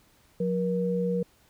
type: tone pair together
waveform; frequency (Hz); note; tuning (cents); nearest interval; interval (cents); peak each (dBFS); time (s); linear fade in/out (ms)
sine; 180 / 476.5; F#3 / A#4; -47 / +38; octave + perfect fourth; 1685; -27; 0.4-1.23; 5
effects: pink hiss -62 dBFS RMS until 1.49 s